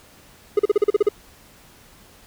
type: tone bursts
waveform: triangle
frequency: 413.9 Hz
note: G#4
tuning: 6 cents flat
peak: -10 dBFS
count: 9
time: 0.57-1.089 s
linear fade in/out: 5 ms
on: 23 ms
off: 39 ms
effects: pink hiss -50 dBFS RMS until 2.26 s